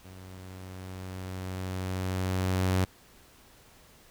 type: tone with level ramp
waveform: sawtooth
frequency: 93.1 Hz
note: F#2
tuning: 11 cents sharp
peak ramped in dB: -42 to -19 dBFS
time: 0.04-2.85 s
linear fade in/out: 10 ms
effects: pink hiss -57 dBFS RMS until 4.1 s

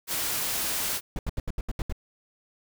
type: noise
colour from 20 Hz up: white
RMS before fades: -29 dBFS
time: 0.07-1.01 s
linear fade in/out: 50 ms
type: noise bursts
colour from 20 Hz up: brown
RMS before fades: -28 dBFS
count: 8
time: 1.16-1.925 s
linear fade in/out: 2 ms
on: 30 ms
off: 75 ms
effects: none

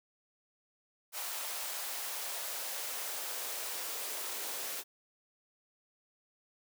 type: noise with high-pass filter sweep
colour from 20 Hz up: white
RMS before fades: -39 dBFS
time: 1.12-4.84 s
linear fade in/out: 50 ms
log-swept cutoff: 710 to 400 Hz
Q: 1.5
effects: none

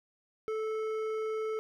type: tone with hard clipping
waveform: sine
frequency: 437.2 Hz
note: A4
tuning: 11 cents flat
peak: -33 dBFS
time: 0.48-1.59 s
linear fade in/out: 0 ms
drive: 9 dB
effects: none

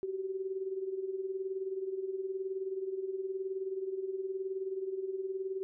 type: tone with tremolo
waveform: sine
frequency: 382.2 Hz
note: G4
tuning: 44 cents flat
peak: -31 dBFS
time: 0.03-5.63 s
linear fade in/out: 0 ms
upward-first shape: sine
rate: 19 Hz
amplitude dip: 65%
effects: none

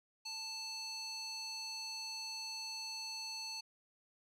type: tone with band-pass filter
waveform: square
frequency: 880 Hz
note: A5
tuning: in tune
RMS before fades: -44 dBFS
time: 0.25-3.61 s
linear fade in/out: 10 ms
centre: 4900 Hz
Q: 3.6
effects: none

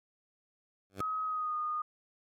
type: tone with exponential growth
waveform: 10% pulse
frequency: 96.5 Hz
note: G2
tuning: 27 cents flat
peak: -26 dBFS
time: 0.9-1.01 s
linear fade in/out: 0 ms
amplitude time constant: 22 ms
type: tone with pitch glide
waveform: sine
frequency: 1269 to 1227.9 Hz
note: D#6 to D#6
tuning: +34 to -23 cents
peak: -31 dBFS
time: 1-1.82 s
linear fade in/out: 5 ms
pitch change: -57 cents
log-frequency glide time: 1.24-1.56 s
effects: MP3 64 kbps

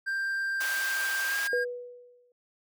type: tone with pitch glide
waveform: triangle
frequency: 1582 to 1618 Hz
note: G6 to G#6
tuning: +15 to -46 cents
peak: -26 dBFS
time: 0.06-1.65 s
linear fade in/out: 20 ms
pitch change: +39 cents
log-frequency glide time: 1.26-1.36 s
type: high-pass noise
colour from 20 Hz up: pink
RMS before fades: -36 dBFS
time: 0.6-1.48 s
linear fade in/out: 10 ms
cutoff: 1100 Hz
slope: 12 dB/octave
type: tone with exponential decay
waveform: sine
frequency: 489.5 Hz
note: B4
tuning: 15 cents flat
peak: -24 dBFS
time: 1.53-2.32 s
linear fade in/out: 2 ms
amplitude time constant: 170 ms
effects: none

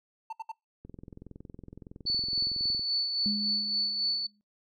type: tone bursts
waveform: triangle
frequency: 895 Hz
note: A5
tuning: 29 cents sharp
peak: -32 dBFS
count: 3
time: 0.3-0.518 s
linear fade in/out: 5 ms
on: 28 ms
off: 67 ms
type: click train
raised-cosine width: 3 ms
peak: -32 dBFS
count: 43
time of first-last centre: 0.85-2.794 s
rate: 21.6 Hz
type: tone with tremolo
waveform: sine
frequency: 4468 Hz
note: C#8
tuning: 13 cents sharp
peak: -25 dBFS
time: 2.06-4.27 s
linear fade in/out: 10 ms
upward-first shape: sine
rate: 3.6 Hz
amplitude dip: 45%
type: tone with exponential decay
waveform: sine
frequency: 207.7 Hz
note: G#3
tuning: in tune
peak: -28 dBFS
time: 3.26-4.41 s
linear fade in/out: 0 ms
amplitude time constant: 250 ms
effects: noise-tail reverb RT60 0.2 s tail -24 dB re dry

